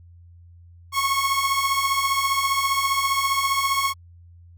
sawtooth beating tone pair, 1087 / 1102 Hz, C#6 / C#6, -34 / -11 cents, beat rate 15 Hz, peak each -21 / -18 dBFS, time 0.92-3.94 s, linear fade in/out 50 ms, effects added 86 Hz sine -45 dBFS peak until 4.57 s

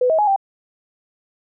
sine tone with pitch steps, 500 / 638 / 838 / 784 Hz, B4 / D#5 / G#5 / G5, +21 / +43 / +15 / 0 cents, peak -13 dBFS, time 0.01-0.362 s, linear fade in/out 5 ms, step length 88 ms, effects none

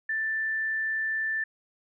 sine tone, 1768 Hz, A6, 8 cents sharp, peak -26 dBFS, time 0.09-1.44 s, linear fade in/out 5 ms, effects none

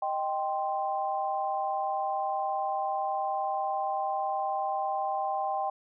sine chord, C minor, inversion first, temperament equal, 622.3 / 784 / 1046.5 Hz, Eb5 / G5 / C6, 0 / 0 / 0 cents, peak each -35 / -29 / -35 dBFS, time 0.02-5.7 s, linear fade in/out 5 ms, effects none

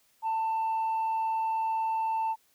sine tone, 891 Hz, A5, 22 cents sharp, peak -24 dBFS, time 0.22-2.36 s, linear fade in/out 50 ms, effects tanh soft clip ceiling -25 dBFS + white hiss -67 dBFS RMS until 2.54 s

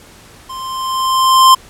square tone with level ramp, 1046.5 Hz, C6, in tune, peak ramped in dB -26 to -3 dBFS, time 0.49-1.55 s, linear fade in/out 10 ms, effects pink hiss -41 dBFS RMS until 1.69 s + low-pass 12000 Hz 12 dB/octave

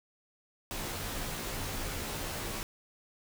pink noise with comb filter, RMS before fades -37 dBFS, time 0.71-2.63 s, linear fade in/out 0 ms, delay 16 ms, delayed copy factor -0.8, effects none

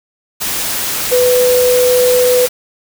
sine tone in noise, 497.4 Hz, B4, 12 cents sharp, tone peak -8 dBFS, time 1.11-2.47 s, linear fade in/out 20 ms, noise white, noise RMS -18 dBFS, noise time 0.4-2.49 s, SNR +7 dB, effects none

